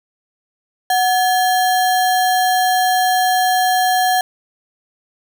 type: tone with sample-and-hold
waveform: sine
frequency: 740 Hz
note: F#5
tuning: in tune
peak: -12 dBFS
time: 0.9-4.21 s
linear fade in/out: 2 ms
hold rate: 2450 Hz
effects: none